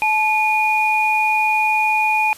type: tone pair together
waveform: sine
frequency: 865 / 2447 Hz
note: A5 / D#7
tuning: -30 / -29 cents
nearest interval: octave + tritone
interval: 1801 cents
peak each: -17 dBFS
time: 0.02-2.33 s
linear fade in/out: 0 ms
effects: white hiss -41 dBFS RMS until 2.37 s + resampled to 32000 Hz